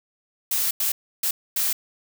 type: noise bursts at uneven times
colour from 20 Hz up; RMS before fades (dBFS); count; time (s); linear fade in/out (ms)
blue; -23; 4; 0.51-0.71 / 0.8-0.92 / 1.23-1.31 / 1.56-1.73; 5
effects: none